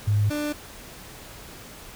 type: tone pair in turn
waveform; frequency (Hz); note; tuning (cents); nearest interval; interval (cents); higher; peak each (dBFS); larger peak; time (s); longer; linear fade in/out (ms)
sine / 30% pulse; 103.83 / 296.5; G#2 / D4; 0 / +17; octave + tritone; 1817; second; -18 / -23; first; 0.07-0.3 / 0.3-0.53; neither; 10
effects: pink hiss -43 dBFS RMS until 1.95 s